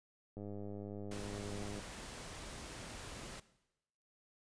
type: click train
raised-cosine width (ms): 2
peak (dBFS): -34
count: 146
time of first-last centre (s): 0.37-1.792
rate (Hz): 102
type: noise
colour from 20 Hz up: pink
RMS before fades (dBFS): -48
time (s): 1.11-3.4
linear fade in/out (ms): 5
effects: noise-tail reverb RT60 0.9 s tail -17 dB re dry + resampled to 22050 Hz